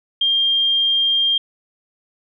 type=tone; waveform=sine; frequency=3202 Hz; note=G7; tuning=36 cents sharp; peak=-14 dBFS; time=0.21-1.38 s; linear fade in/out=5 ms; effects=none